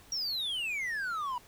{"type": "exponential sweep", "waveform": "triangle", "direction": "down", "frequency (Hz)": [5700, 954], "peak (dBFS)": -30, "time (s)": [0.12, 1.38], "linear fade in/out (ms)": 2, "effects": ["pink hiss -57 dBFS RMS until 1.47 s"]}